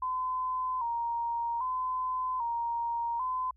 sine tone with vibrato, 977 Hz, B5, 19 cents flat, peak -29 dBFS, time 0.02-3.51 s, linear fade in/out 5 ms, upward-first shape square, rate 0.63 Hz, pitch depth 75 cents each way, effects added 60 Hz sine -59 dBFS peak until 3.56 s

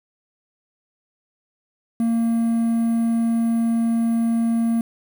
triangle tone with quantisation, 229.9 Hz, A#3, 24 cents flat, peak -15 dBFS, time 2-4.81 s, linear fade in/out 2 ms, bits 7, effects none

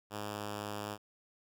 5% pulse tone, 103.9 Hz, G#2, 1 cent sharp, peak -27 dBFS, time 0.1-0.98 s, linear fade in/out 50 ms, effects none

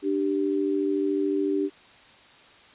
sine tone pair together, 296.2 / 390 Hz, D4 / G4, +15 / -9 cents, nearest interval perfect fourth, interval 476 cents, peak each -25 dBFS, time 0.02-1.7 s, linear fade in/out 50 ms, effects white hiss -52 dBFS RMS until 2.74 s + resampled to 8000 Hz

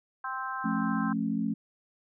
harmonic tone, 261.6 Hz, C4, in tune, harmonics 3 / 4 / 5 / 6, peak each -40 / -35 / -38 / -38 dBFS, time 0.24-1.13 s, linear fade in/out 5 ms
sine chord, F augmented, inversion none, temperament just, 174.61 / 218.3 / 272.8 Hz, F3 / A3 / C#4, 0 / -13 / -28 cents, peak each -34 / -29 / -32 dBFS, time 0.64-1.54 s, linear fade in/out 10 ms
effects none

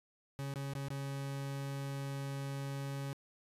40% pulse tone with dropouts, 138.4 Hz, C#3, 2 cents flat, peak -37 dBFS, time 0.39-3.13 s, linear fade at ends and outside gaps 0 ms, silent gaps 0.539-0.558 / 0.736-0.752 / 0.884-0.904 s, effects resampled to 32000 Hz

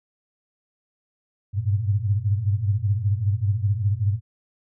sine tone cluster, 97.8 / 102.9 / 116.6 Hz, G2 / G#2 / A#2, -4 / -16 / +1 cents, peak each -23 / -23 / -27 dBFS, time 1.53-4.21 s, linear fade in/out 50 ms, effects none

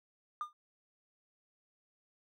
triangle tone with exponential decay, 1209 Hz, D6, 50 cents sharp, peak -28 dBFS, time 0.41-0.53 s, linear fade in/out 1 ms, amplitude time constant 25 ms, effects tanh soft clip ceiling -30 dBFS

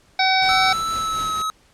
harmonic tone, 758 Hz, F#5, 42 cents sharp, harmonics 1 / 2 / 3 / 5 / 6 / 7, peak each -18 / -25 / -21 / -23 / -29 / -25 dBFS, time 0.19-0.73 s, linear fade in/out 5 ms
pink noise with tremolo, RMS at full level -34 dBFS, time 0.42-1.42 s, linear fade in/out 2 ms, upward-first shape triangle, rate 4.1 Hz, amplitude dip 45%
square tone with pitch glide, 1318.5 to 1280.2 Hz, E6 to D#6, 0 to +49 cents, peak -22 dBFS, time 0.49-1.5 s, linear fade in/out 0 ms, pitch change -51 cents, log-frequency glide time 0.91-1.35 s
effects pink hiss -56 dBFS RMS until 1.73 s + low-pass 9000 Hz 12 dB/octave

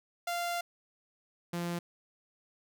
sawtooth tone pair in turn, 694 / 172.7 Hz, F5 / F3, -11 / -19 cents, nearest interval 2 octaves, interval 2408 cents, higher first, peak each -28 / -29 dBFS, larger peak first, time 0.27-0.61 / 1.53-1.79 s, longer first, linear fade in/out 5 ms, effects none

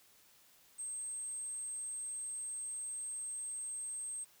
sine tone, 8360 Hz, C9, 2 cents flat, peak -39 dBFS, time 0.78-4.25 s, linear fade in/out 20 ms, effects white hiss -65 dBFS RMS until 4.4 s

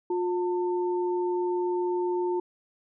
sine tone pair together, 356.6 / 896.2 Hz, F4 / A5, +36 / +32 cents, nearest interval octave + major third, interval 1596 cents, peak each -25 / -33 dBFS, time 0.1-2.4 s, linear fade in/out 5 ms, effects none

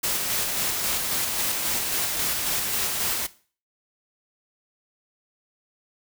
white noise with tremolo, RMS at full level -25 dBFS, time 0.03-3.27 s, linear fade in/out 10 ms, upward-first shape square, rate 3.7 Hz, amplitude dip 25%, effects noise-tail reverb RT60 0.4 s tail -17 dB re dry

